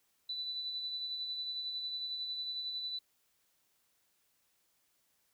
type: tone with tremolo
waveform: sine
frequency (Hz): 3981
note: B7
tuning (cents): +13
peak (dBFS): -35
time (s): 0.29-2.99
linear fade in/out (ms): 5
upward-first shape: sine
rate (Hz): 11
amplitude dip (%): 35
effects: white hiss -75 dBFS RMS until 5.33 s